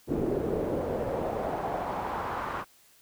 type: noise with band-pass filter sweep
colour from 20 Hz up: brown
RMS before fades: -31 dBFS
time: 0.07-2.65 s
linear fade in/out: 50 ms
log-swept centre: 350 to 1200 Hz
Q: 2.3
effects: white hiss -60 dBFS RMS until 3.01 s